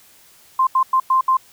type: tone bursts at uneven times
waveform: sine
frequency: 1046.5 Hz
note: C6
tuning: in tune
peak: -12 dBFS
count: 5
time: 0.59-0.67 / 0.75-0.83 / 0.93-1 / 1.1-1.21 / 1.28-1.37 s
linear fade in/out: 5 ms
effects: white hiss -50 dBFS RMS until 1.52 s